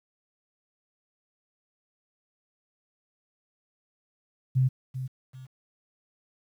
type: tone with echo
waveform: sine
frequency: 129.9 Hz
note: C3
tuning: 12 cents flat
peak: -19 dBFS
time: 4.55-4.69 s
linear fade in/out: 20 ms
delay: 390 ms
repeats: 2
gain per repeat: -11 dB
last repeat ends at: 5.47 s
effects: 10-bit